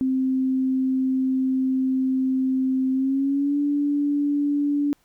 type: tone with pitch glide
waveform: sine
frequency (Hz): 261.6 to 288.6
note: C4 to D4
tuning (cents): 0 to -30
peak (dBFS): -19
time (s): 0.01-4.93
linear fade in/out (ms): 0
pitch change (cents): +170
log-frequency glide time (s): 2.92-3.58
effects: pink hiss -64 dBFS RMS until 5.04 s